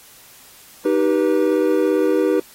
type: chord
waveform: triangle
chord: Eb augmented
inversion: none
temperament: just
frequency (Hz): 311.1 / 388.9 / 486.1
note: Eb4 / G4 / B4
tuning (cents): 0 / -14 / -28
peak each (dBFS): -17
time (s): 0.85-2.4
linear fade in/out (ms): 5
effects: white hiss -46 dBFS RMS until 2.54 s + AAC 48 kbps